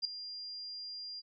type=tone with ADSR envelope; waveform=sine; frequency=4800 Hz; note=D8; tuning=37 cents sharp; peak=-27 dBFS; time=0.02-1.22 s; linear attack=30 ms; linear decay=3 ms; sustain=-14 dB; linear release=33 ms; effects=none